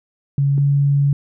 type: tone pair in turn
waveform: sine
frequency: 140 / 141.38 Hz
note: C#3 / C#3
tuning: +18 / +34 cents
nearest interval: unison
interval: 16 cents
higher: second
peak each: -13 / -12 dBFS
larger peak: second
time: 0.38-0.58 / 0.58-1.13 s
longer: second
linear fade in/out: 2 ms
effects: none